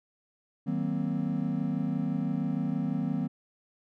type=chord; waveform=triangle; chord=C half-diminished seventh; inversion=first; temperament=just; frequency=156.98 / 188.37 / 235.5 / 261.6 Hz; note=Eb3 / Gb3 / Bb3 / C4; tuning=+16 / +31 / +18 / 0 cents; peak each=-31 dBFS; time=0.66-3.28 s; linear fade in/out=20 ms; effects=none